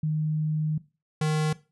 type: tone pair in turn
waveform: sine / square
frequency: 154.4 / 154.4 Hz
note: D#3 / D#3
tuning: -13 / -13 cents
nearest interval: unison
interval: 0 cents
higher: neither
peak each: -23 dBFS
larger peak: neither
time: 0.03-0.78 / 1.21-1.53 s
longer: first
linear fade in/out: 5 ms
effects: noise-tail reverb RT60 0.3 s tail -18 dB re dry + resampled to 24000 Hz